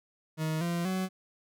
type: tone with pitch steps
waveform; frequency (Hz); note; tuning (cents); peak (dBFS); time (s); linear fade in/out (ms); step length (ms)
40% pulse; 157.4 / 171.65 / 187.18; D#3 / F3 / F#3; +20 / -30 / +20; -28; 0.37-1.09; 50; 240
effects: none